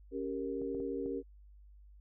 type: chord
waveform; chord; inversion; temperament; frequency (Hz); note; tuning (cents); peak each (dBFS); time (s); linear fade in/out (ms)
sine; G diminished; second; equal; 277.2 / 392 / 466.2; Db4 / G4 / Bb4; 0 / 0 / 0; -39; 0.11-1.23; 50
type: clicks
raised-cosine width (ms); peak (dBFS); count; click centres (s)
2; -34; 4; 0.617 / 0.748 / 0.802 / 1.06
effects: added 50 Hz sine -54 dBFS peak until 2 s